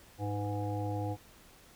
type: harmonic tone with a mistuned harmonic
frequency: 103.6 Hz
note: G#2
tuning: 4 cents flat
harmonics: 1 / 3 / 5 / 7 / 8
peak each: -34 / -39 / -41 / -42 / -43 dBFS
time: 0.18-1.17 s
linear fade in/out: 50 ms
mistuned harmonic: 5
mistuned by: -53 cents
effects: pink hiss -58 dBFS RMS until 1.75 s